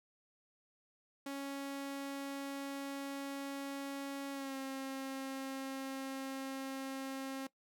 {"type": "tone with pitch glide", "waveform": "sawtooth", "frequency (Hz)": [277.2, 268.4], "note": ["C#4", "C4"], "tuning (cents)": [0, 44], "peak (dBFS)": -36, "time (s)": [1.26, 7.47], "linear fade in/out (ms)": 5, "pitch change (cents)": -56, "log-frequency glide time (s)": [4.32, 4.56], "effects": ["noise-tail reverb RT60 0.1 s tail -19 dB re dry"]}